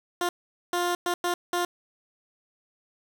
15% pulse tone bursts at uneven times, 352 Hz, F4, 14 cents sharp, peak -18 dBFS, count 5, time 0.21-0.29 / 0.73-0.95 / 1.06-1.14 / 1.24-1.34 / 1.53-1.65 s, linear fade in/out 2 ms, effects none

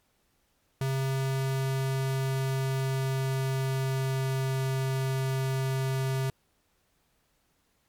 square tone with pitch glide, 133.9 to 132.9 Hz, C3 to C3, +40 to +27 cents, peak -27 dBFS, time 0.81-6.3 s, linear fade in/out 2 ms, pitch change -13 cents, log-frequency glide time 1.17-4.58 s, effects pink hiss -71 dBFS RMS until 7.88 s + MP3 96 kbps

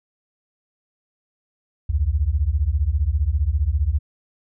sine beating tone pair, 66 / 81 Hz, C2 / E2, +16 / -30 cents, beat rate 15 Hz, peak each -20 dBFS, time 1.89-3.99 s, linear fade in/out 10 ms, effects none

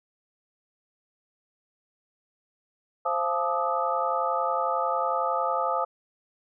sine tone cluster, 525 / 687 / 866 / 1202 / 1273 Hz, C5 / F5 / A5 / D6 / D#6, +6 / -29 / -28 / +40 / +39 cents, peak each -30 dBFS, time 3.05-5.85 s, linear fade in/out 10 ms, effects none

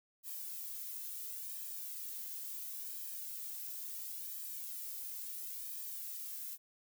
violet noise with flanger, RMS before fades -44 dBFS, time 0.23-6.58 s, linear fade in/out 50 ms, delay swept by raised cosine 1.4 to 2.15 ms, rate 0.72 Hz, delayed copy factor -0.65, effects none

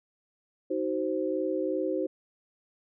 sine chord, C diminished, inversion first, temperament just, 314 / 376.7 / 523.3 Hz, Eb4 / Gb4 / C5, +16 / +31 / 0 cents, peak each -31 dBFS, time 0.7-2.07 s, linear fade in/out 10 ms, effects none

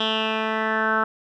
10% pulse tone with low-pass filter sweep, 219.5 Hz, A3, 4 cents flat, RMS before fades -23 dBFS, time 0-1.04 s, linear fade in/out 5 ms, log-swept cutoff 3300 to 1400 Hz, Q 6.1, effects none

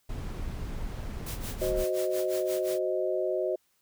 brown noise, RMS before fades -35 dBFS, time 0.09-1.84 s, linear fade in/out 5 ms
white noise with tremolo, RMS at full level -39 dBFS, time 1.26-2.79 s, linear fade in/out 5 ms, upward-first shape sine, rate 5.7 Hz, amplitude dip 90%
sine chord, C diminished, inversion second, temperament equal, 370 / 523.3 / 622.3 Hz, Gb4 / C5 / Eb5, 0 / 0 / 0 cents, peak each -30 / -32 / -30 dBFS, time 1.61-3.56 s, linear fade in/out 10 ms
effects white hiss -71 dBFS RMS until 3.81 s

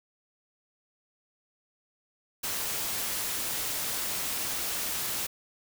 white noise, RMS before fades -32 dBFS, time 2.43-5.27 s, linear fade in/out 10 ms, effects none

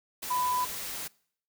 sine tone in noise, 997 Hz, B5, 16 cents sharp, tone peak -26 dBFS, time 0.3-0.65 s, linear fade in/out 10 ms, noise white, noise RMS -37 dBFS, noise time 0.22-1.08 s, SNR +8 dB, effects noise-tail reverb RT60 0.6 s tail -24 dB re dry

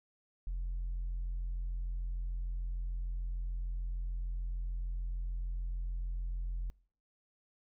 sine tone, 43.35 Hz, F1, 12 cents flat, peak -32 dBFS, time 0.47-6.7 s, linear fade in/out 0 ms, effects noise-tail reverb RT60 0.5 s tail -25 dB re dry + tanh soft clip ceiling -32 dBFS

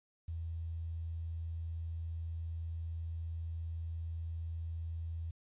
sine tone with quantisation, 82.6 Hz, E2, 4 cents sharp, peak -37 dBFS, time 0.28-5.31 s, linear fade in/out 5 ms, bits 11, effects resampled to 8000 Hz

